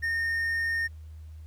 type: tone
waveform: triangle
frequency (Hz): 1833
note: A#6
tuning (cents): -30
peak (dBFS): -24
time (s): 0.02-0.88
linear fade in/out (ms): 20
effects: added 78 Hz sine -41 dBFS peak until 1.46 s + pink hiss -66 dBFS RMS until 1.46 s